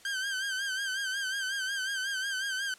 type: tone with vibrato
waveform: sawtooth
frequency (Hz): 1568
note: G6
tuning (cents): 0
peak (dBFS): -27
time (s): 0.05-2.74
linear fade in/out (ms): 2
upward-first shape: sine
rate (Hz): 5.5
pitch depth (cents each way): 66
effects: white hiss -56 dBFS RMS until 2.78 s + low-pass 9000 Hz 12 dB/octave